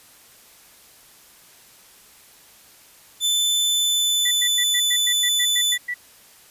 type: tone with pitch glide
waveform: sawtooth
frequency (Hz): 3520 to 3498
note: A7 to A7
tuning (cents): 0 to -11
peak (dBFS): -15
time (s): 3.2-5.78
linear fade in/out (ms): 50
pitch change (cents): -11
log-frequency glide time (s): 3.6-4.63
type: tone bursts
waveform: sine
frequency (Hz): 1958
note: B6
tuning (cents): -15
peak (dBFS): -23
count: 11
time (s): 4.25-5.943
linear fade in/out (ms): 10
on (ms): 63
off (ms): 100
effects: white hiss -50 dBFS RMS until 6.5 s + resampled to 32000 Hz